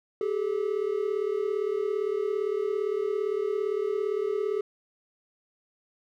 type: tone pair together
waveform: triangle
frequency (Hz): 392 / 429.6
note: G4 / A4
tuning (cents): 0 / -41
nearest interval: major second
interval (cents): 159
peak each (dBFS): -27 / -26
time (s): 0.21-4.61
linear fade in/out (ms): 2
effects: none